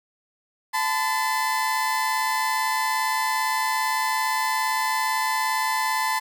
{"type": "tone pair together", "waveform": "30% pulse", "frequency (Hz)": [878, 1015.6], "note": ["A5", "B5"], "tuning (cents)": [-4, 48], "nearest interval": "minor third", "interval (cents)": 252, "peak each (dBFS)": -22, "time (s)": [0.73, 6.2], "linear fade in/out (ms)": 20, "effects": []}